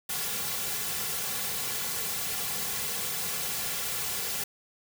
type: noise with comb filter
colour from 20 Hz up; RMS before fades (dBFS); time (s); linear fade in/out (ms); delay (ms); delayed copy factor
white; -32; 0.09-4.44; 5; 3.2; -0.9
effects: none